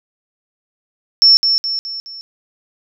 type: tone with echo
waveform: sine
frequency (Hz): 5400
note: E8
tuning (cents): +41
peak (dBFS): -5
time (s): 1.22-1.37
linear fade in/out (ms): 0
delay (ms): 210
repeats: 4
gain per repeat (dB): -6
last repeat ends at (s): 2.21
effects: none